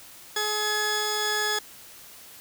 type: tone pair together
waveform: 15% pulse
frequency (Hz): 422.8 / 1692.9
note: G#4 / G#6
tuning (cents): +31 / +33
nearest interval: 2 octaves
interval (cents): 2402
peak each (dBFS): -22 / -20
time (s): 0.36-1.59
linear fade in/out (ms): 5
effects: white hiss -47 dBFS RMS until 2.4 s